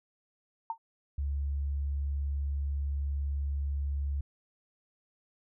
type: tone with exponential decay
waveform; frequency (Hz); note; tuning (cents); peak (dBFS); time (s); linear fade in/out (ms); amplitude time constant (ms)
sine; 908; A#5; -46; -27; 0.7-0.78; 2; 17
type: tone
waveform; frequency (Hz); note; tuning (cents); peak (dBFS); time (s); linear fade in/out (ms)
sine; 70.5; C#2; +30; -29; 1.18-4.21; 5
effects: none